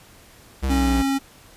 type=linear sweep; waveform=square; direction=down; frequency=67.7 to 57.3 Hz; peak=-21 dBFS; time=0.62-1.03 s; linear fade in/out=20 ms
type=tone; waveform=square; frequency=272.5 Hz; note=C#4; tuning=29 cents flat; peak=-20 dBFS; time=0.69-1.19 s; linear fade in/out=20 ms
effects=pink hiss -49 dBFS RMS until 1.56 s + resampled to 32000 Hz